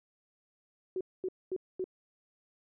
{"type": "tone bursts", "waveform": "sine", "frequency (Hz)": 371.9, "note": "F#4", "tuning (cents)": 9, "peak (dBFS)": -31, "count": 4, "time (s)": [0.96, 1.842], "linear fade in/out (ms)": 2, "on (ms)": 48, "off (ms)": 230, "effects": []}